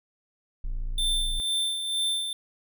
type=tone; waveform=triangle; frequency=29.14 Hz; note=A#0; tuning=in tune; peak=-25 dBFS; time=0.64-1.4 s; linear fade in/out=0 ms
type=tone with tremolo; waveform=square; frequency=3559 Hz; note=A7; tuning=19 cents sharp; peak=-24 dBFS; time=0.98-2.33 s; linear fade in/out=2 ms; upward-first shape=sine; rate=2.1 Hz; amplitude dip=50%
effects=none